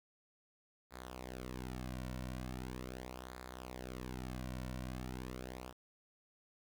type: tone with flanger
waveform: sawtooth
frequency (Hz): 63.1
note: B1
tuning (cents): +38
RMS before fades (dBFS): -45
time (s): 0.9-5.74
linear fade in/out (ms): 50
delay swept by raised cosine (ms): 0.34 to 2.44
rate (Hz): 0.4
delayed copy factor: -0.75
effects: 11-bit